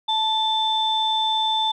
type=tone pair together; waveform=sine; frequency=877 / 3540 Hz; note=A5 / A7; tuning=-6 / +10 cents; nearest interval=2 octaves; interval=2416 cents; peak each=-21 dBFS; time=0.08-1.72 s; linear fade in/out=10 ms; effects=tanh soft clip ceiling -11 dBFS